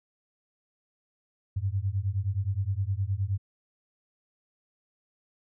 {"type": "beating tone pair", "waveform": "sine", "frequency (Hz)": [93.3, 102.9], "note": ["F#2", "G#2"], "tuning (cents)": [15, -16], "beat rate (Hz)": 9.6, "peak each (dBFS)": -29, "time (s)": [1.56, 3.38], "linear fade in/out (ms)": 10, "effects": []}